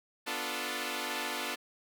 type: chord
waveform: 5% pulse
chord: B half-diminished seventh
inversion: none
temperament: equal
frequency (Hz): 246.9 / 293.7 / 349.2 / 440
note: B3 / D4 / F4 / A4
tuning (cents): 0 / 0 / 0 / 0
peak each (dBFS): -28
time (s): 0.26-1.56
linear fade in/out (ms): 20
effects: none